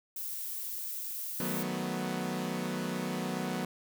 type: noise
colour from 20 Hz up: violet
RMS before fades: -38 dBFS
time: 0.16-1.63 s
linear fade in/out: 5 ms
type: chord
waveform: sawtooth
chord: B dominant seventh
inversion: first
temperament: equal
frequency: 155.56 / 185 / 220 / 246.9 Hz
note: D#3 / F#3 / A3 / B3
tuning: 0 / 0 / 0 / 0 cents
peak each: -37 / -32 / -37 / -33 dBFS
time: 1.4-3.65 s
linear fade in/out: 2 ms
effects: none